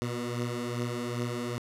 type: beating tone pair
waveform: 15% pulse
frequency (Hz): 120 / 122.5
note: B2 / B2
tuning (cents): -49 / -14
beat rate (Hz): 2.5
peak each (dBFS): -26 / -30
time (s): 0.02-1.58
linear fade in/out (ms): 0
effects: low-pass 11000 Hz 12 dB/octave